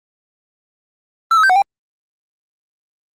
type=tone with pitch steps; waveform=triangle; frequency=1335 / 1282 / 1557 / 739 / 794 Hz; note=E6 / E6 / G6 / F#5 / G5; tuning=+22 / -49 / -12 / -2 / +22 cents; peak=-7 dBFS; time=1.31-1.62 s; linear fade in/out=2 ms; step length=62 ms; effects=Opus 24 kbps